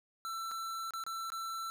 square tone with dropouts, 1338 Hz, E6, 25 cents sharp, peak -38 dBFS, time 0.25-1.7 s, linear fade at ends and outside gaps 0 ms, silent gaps 0.512-0.516 / 0.907-0.936 / 1.038-1.065 / 1.302-1.32 s, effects none

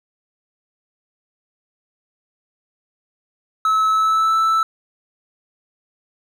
triangle tone with pitch glide, 1297 to 1319.7 Hz, E6 to E6, -28 to +2 cents, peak -12 dBFS, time 3.65-4.63 s, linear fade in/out 2 ms, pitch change +30 cents, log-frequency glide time 3.9-4.36 s, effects none

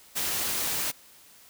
white noise, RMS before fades -29 dBFS, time 0.15-0.92 s, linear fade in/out 20 ms, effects white hiss -54 dBFS RMS until 1.49 s

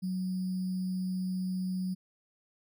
sine tone with sample-and-hold, 185 Hz, F#3, in tune, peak -30 dBFS, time 0.02-1.95 s, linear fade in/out 20 ms, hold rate 4900 Hz, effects none

